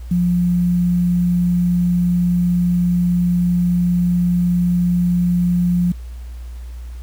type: tone with quantisation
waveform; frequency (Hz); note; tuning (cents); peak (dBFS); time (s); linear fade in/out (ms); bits
sine; 176.5; F3; +19; -13; 0.11-5.92; 5; 7
effects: added 60 Hz sine -28 dBFS peak until 7.02 s + pink hiss -50 dBFS RMS until 7.02 s